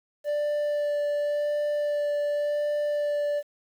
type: tone with vibrato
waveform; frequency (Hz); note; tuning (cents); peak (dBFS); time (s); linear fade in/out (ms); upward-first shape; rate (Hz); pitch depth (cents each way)
triangle; 587.3; D5; 0; -22; 0.24-3.43; 50; sine; 0.9; 9
effects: 9-bit

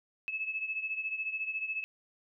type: beating tone pair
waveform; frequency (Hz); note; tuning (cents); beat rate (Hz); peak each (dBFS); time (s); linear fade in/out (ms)
sine; 2596 / 2610; E7 / E7; -27 / -18; 14; -34 / -39; 0.28-1.84; 0
effects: none

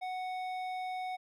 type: tone with hard clipping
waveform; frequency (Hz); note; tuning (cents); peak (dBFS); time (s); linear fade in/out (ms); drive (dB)
sine; 740; F#5; 0; -37; 0.01-1.17; 20; 10
effects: none

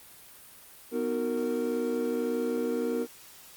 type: chord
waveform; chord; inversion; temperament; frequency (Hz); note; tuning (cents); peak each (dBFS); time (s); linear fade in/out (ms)
triangle; B major seventh; none; just; 246.9 / 308.7 / 370.4 / 463; B3 / D#4 / F#4 / A#4; 0 / -14 / +2 / -12; -30 / -34 / -34 / -28; 0.91-3.07; 50
effects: white hiss -51 dBFS RMS until 3.56 s + Opus 32 kbps

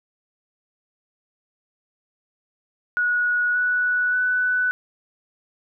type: tone with pitch steps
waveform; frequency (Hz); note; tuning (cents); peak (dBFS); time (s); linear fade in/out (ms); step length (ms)
sine; 1459 / 1476 / 1493.1; F#6 / F#6 / F#6; -25 / -5 / +15; -18; 2.97-4.71; 0; 580
effects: none

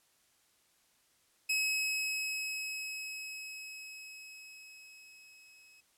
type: tone with level ramp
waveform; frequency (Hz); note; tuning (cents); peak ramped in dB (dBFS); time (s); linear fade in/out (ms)
sawtooth; 2562; E7; -50; -25 to -55; 1.49-5.81; 10
effects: white hiss -70 dBFS RMS until 5.97 s + low-pass 12000 Hz 12 dB/octave

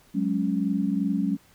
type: chord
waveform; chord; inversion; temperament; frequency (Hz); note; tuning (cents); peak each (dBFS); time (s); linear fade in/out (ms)
sine; F# suspended second; none; equal; 185 / 207.7 / 277.2; F#3 / G#3 / C#4; 0 / 0 / 0; -27 / -26 / -27; 0.14-1.37; 20
effects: pink hiss -58 dBFS RMS until 1.54 s

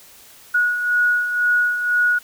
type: beating tone pair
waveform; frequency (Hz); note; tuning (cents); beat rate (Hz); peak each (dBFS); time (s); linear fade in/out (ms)
sine; 1455 / 1457; F#6 / F#6; -29 / -27; 2; -24 / -16; 0.54-2.19; 10
effects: white hiss -46 dBFS RMS until 2.23 s

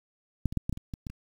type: clicks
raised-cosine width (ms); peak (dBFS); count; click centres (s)
5; -13 / -24 / -13 / -17 / -19 / -27 / -23 / -23 / -29; 9; 0.457 / 0.525 / 0.573 / 0.695 / 0.727 / 0.774 / 0.938 / 1.068 / 1.1
effects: 8-bit

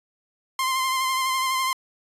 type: tone with vibrato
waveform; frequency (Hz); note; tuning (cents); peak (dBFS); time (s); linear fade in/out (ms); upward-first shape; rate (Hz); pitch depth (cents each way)
sawtooth; 1046.5; C6; 0; -18; 0.59-1.73; 2; sine; 12; 27
effects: resampled to 32000 Hz

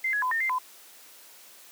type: tone with pitch steps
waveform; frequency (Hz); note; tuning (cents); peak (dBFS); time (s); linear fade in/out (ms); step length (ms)
sine; 2079 / 1677 / 1013 / 1822 / 2088 / 1015; C7 / G#6 / B5 / A#6 / C7 / B5; -12 / +16 / +44 / -40 / -4 / +47; -24; 0.04-0.586; 5; 91
effects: white hiss -51 dBFS RMS until 1.71 s + high-pass 300 Hz 12 dB/octave

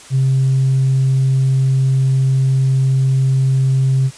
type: tone with tanh clipping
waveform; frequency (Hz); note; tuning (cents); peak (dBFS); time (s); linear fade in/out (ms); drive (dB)
triangle; 132.8; C3; +26; -11; 0.1-4.11; 50; 5
effects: white hiss -39 dBFS RMS until 4.17 s + resampled to 22050 Hz

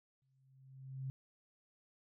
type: tone with exponential growth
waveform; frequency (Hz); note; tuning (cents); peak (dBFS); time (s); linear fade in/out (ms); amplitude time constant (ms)
sine; 133; C3; +29; -37; 0.22-1.1; 0; 190
effects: none

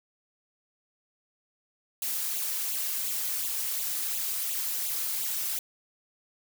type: noise with flanger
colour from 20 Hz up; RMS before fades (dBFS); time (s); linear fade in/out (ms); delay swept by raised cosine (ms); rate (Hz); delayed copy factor
blue; -31; 2.02-5.59; 2; 0.27 to 4.07; 2.8; +0.75
effects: none

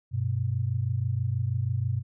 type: tone pair together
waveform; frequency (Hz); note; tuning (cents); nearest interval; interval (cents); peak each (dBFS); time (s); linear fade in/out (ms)
sine; 98 / 124.22; G2 / B2; 0 / +10; major third; 410; -28 / -27; 0.11-2.03; 50
effects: none

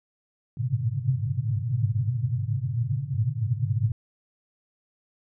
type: band-pass noise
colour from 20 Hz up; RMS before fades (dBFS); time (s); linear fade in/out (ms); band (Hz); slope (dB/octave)
white; -26; 0.57-3.92; 2; 100 to 140; 96
effects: none

